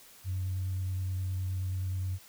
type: tone with vibrato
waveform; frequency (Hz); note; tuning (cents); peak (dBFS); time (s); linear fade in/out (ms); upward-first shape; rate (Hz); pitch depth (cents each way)
sine; 93; F#2; +9; -29; 0.24-2.19; 50; triangle; 9.5; 20
effects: tanh soft clip ceiling -26 dBFS + white hiss -55 dBFS RMS until 2.28 s